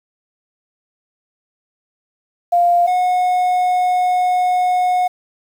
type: tone pair in turn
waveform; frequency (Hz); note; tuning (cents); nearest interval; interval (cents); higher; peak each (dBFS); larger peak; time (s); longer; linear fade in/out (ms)
sine / triangle; 698.5 / 727; F5 / F#5; 0 / -31; minor second; 69; second; -10 / -11; first; 2.52-2.87 / 2.87-5.08; second; 10
effects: 7-bit